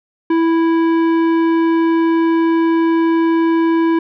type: tone with tanh clipping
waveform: triangle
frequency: 329.6 Hz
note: E4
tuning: in tune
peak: -13 dBFS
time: 0.3-3.99 s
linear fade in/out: 5 ms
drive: 17 dB
effects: none